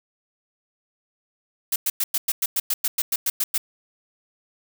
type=noise bursts; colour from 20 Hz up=blue; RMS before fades=-22 dBFS; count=14; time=1.72-3.58 s; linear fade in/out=5 ms; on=40 ms; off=100 ms; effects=none